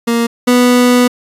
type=tone pair in turn; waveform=30% pulse; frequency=233.5 / 246.5 Hz; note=A#3 / B3; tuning=+3 / -3 cents; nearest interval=minor second; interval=94 cents; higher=second; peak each=-8 / -4 dBFS; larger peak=second; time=0.07-0.27 / 0.47-1.08 s; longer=second; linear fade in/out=10 ms; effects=resampled to 32000 Hz